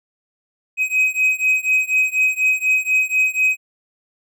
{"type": "beating tone pair", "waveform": "triangle", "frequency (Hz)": [2524, 2528.1], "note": ["D#7", "D#7"], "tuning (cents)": [24, 27], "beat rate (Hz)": 4.1, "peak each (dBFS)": [-16, -17], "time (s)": [0.77, 3.57], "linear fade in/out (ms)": 50, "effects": []}